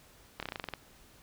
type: slowing click train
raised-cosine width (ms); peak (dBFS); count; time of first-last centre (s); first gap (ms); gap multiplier
0.3; -20; 10; 0.4-0.737; 27; 1.08
effects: pink hiss -59 dBFS RMS until 1.22 s